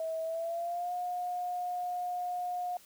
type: tone with pitch glide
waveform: sine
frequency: 646 to 716.8 Hz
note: E5 to F5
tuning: -35 to +45 cents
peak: -32 dBFS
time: 0-2.77 s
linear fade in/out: 2 ms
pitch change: +180 cents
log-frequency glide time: 0.23-0.93 s
effects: white hiss -58 dBFS RMS until 2.85 s